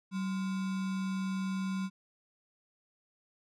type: tone with sample-and-hold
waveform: sine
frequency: 190 Hz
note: F#3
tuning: 46 cents sharp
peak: -31 dBFS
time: 0.11-1.9 s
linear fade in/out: 50 ms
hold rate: 1225 Hz
effects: low-pass 7000 Hz 12 dB/octave